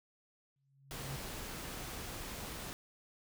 sine tone with exponential growth, 137 Hz, C#3, 20 cents flat, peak -39 dBFS, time 0.56-1.16 s, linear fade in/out 2 ms, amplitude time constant 130 ms
pink noise, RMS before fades -44 dBFS, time 0.91-2.73 s, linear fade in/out 0 ms
effects none

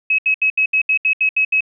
sine tone bursts, 2563 Hz, E7, 49 cents flat, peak -12 dBFS, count 10, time 0.1-1.607 s, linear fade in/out 5 ms, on 85 ms, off 73 ms, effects none

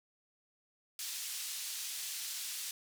pink band-pass noise, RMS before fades -41 dBFS, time 0.99-2.71 s, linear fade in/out 2 ms, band 3900 to 14000 Hz, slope 12 dB/octave, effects none

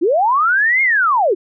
sine linear two-way sweep, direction up then down, 296.2 to 2168 to 320 Hz, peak -11 dBFS, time 0.01-1.35 s, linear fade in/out 20 ms, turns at 0.82 s, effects none

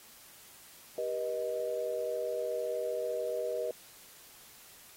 sine chord, G augmented, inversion none, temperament equal with one note detuned, 392 / 481.8 / 622.3 Hz, G4 / B4 / D#5, 0 / -43 / 0 cents, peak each -40 / -34 / -35 dBFS, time 0.98-3.71 s, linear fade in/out 2 ms, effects white hiss -55 dBFS RMS until 4.96 s + AAC 48 kbps

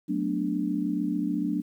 sine chord, B minor seventh, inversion second, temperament equal, 185 / 220 / 246.9 / 293.7 Hz, F#3 / A3 / B3 / D4, 0 / 0 / 0 / 0 cents, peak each -31 / -32 / -33 / -28 dBFS, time 0.08-1.62 s, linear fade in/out 20 ms, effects 10-bit

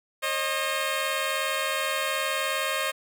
10% pulse tone pair together, 537.8 / 617 Hz, C5 / D#5, +47 / -15 cents, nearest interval major second, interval 238 cents, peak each -20 dBFS, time 0.22-2.92 s, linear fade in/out 20 ms, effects none

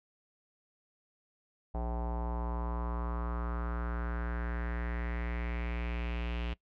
square tone with low-pass filter sweep, 59 Hz, A#1, 22 cents sharp, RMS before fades -35 dBFS, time 1.74-6.54 s, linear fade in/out 10 ms, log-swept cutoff 780 to 2900 Hz, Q 3.7, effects noise-tail reverb RT60 0.1 s tail -21 dB re dry

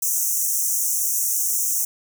pink high-pass noise, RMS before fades -22 dBFS, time 0.02-1.85 s, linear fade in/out 5 ms, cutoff 5800 Hz, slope 96 dB/octave, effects none

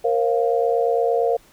sine chord, Bb suspended second, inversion none, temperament equal with one note detuned, 466.2 / 534.9 / 698.5 Hz, Bb4 / C5 / F5, 0 / +38 / 0 cents, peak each -19 / -23 / -22 dBFS, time 0.04-1.37 s, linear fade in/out 10 ms, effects pink hiss -53 dBFS RMS until 1.52 s

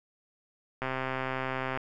click train, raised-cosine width 0.5 ms, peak -17 dBFS, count 126, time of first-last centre 0.82-1.774 s, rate 131 Hz, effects none

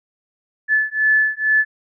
sine beating tone pair, 1733 / 1735.2 Hz, A6 / A6, -27 / -25 cents, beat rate 2.2 Hz, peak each -17 dBFS, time 0.68-1.65 s, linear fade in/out 50 ms, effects none

